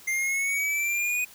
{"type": "exponential sweep", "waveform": "square", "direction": "up", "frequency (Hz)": [2093, 2489], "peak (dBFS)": -25, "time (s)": [0.07, 1.25], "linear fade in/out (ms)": 10, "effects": ["white hiss -50 dBFS RMS until 1.34 s"]}